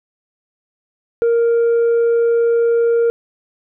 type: tone with tanh clipping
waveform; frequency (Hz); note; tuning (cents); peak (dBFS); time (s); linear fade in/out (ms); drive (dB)
sine; 466.2; A#4; 0; -12; 1.22-3.1; 0; 2
effects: none